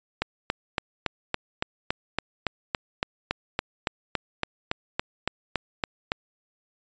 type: click train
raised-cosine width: 0.3 ms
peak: -8 dBFS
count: 22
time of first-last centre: 0.22-6.119 s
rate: 3.56 Hz
effects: resampled to 16000 Hz